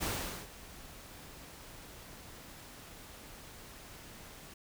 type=noise with ADSR envelope; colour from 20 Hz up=pink; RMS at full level=-34 dBFS; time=0-4.54 s; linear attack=28 ms; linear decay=440 ms; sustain=-17 dB; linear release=6 ms; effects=none